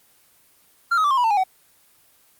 triangle tone with pitch steps, 1383 / 1268.2 / 1163 / 1066.4 / 977.9 / 896.8 / 822.3 / 754.1 Hz, F6 / D#6 / D6 / C6 / B5 / A5 / G#5 / F#5, -17 / +33 / -17 / +33 / -17 / +33 / -17 / +33 cents, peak -14 dBFS, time 0.91-1.438 s, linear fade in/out 10 ms, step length 66 ms, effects white hiss -57 dBFS RMS until 2.39 s + Opus 24 kbps

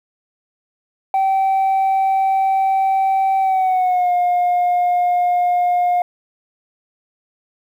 sine tone with pitch glide, 772 to 712 Hz, G5 to F5, -27 to +33 cents, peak -11 dBFS, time 1.14-6.02 s, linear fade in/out 2 ms, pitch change -140 cents, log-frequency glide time 3.4-4.12 s, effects tanh soft clip ceiling -12 dBFS + 8-bit

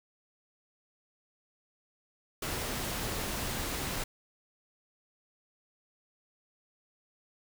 pink noise, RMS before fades -35 dBFS, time 2.42-4.04 s, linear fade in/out 5 ms, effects none

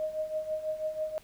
sine tone with tremolo, 622.3 Hz, D#5, in tune, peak -27 dBFS, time 0-1.18 s, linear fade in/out 0 ms, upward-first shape triangle, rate 6.1 Hz, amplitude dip 80%, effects pink hiss -58 dBFS RMS until 1.23 s

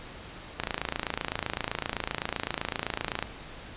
click train, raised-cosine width 0.3 ms, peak -12 dBFS, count 74, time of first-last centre 0.6-3.226 s, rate 27.8 Hz, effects pink hiss -44 dBFS RMS until 3.76 s + resampled to 8000 Hz

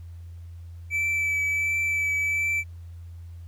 triangle tone with vibrato, 2312 Hz, D7, 28 cents flat, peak -21 dBFS, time 0.9-2.64 s, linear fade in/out 50 ms, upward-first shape triangle, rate 1.4 Hz, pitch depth 18 cents each way, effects added 85 Hz sine -38 dBFS peak until 3.47 s + pink hiss -64 dBFS RMS until 3.47 s

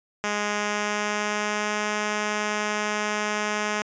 5% pulse tone with pitch glide, 207.7 to 210.4 Hz, G#3 to G#3, 0 to +23 cents, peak -13 dBFS, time 0.24-3.82 s, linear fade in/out 0 ms, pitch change +23 cents, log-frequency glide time 0.49-1.91 s, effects resampled to 16000 Hz

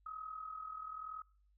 sine tone with amplitude modulation, 1271 Hz, D#6, 36 cents sharp, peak -40 dBFS, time 0.06-1.22 s, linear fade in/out 5 ms, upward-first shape sine, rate 40.8 Hz, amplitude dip 65%, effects noise-tail reverb RT60 0.5 s tail -23 dB re dry + added 50 Hz sine -68 dBFS peak until 1.57 s

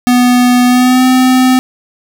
square tone with pitch glide, 246.9 to 256.2 Hz, B3 to C4, 0 to -36 cents, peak -6 dBFS, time 0.07-1.59 s, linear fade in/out 0 ms, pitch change +64 cents, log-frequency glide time 0.66-1.04 s, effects none

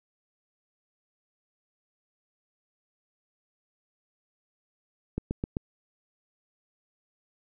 click train, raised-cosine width 3 ms, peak -16 dBFS, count 4, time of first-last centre 5.18-5.569 s, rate 7.72 Hz, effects none

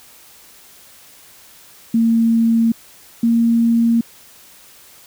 sine tone pair in turn, 228.5 / 231.6 Hz, A#3 / A#3, -34 / -11 cents, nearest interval unison, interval 23 cents, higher second, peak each -11 dBFS, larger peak neither, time 1.94-2.72 / 3.23-4.01 s, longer neither, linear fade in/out 5 ms, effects white hiss -45 dBFS RMS until 5.06 s

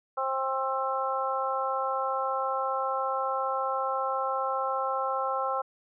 harmonic tone, 265.3 Hz, C4, 24 cents sharp, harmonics 2 / 3 / 4 / 5, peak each -32 / -32 / -32 / -32 dBFS, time 0.17-5.62 s, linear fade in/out 10 ms, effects none

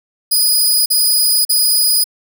15% pulse tone bursts, 4958 Hz, D#8, 7 cents flat, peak -4 dBFS, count 3, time 0.31-2.042 s, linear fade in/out 10 ms, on 550 ms, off 41 ms, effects none

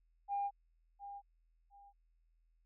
sine tone with echo, 804 Hz, G5, 44 cents sharp, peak -33 dBFS, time 0.28-0.51 s, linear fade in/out 50 ms, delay 710 ms, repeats 2, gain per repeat -12 dB, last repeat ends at 1.93 s, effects tanh soft clip ceiling -29 dBFS + added 41 Hz sine -70 dBFS peak until 2.65 s

